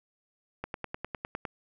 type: click train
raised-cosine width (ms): 0.5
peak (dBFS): -19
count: 9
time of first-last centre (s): 0.64-1.452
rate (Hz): 9.85
effects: none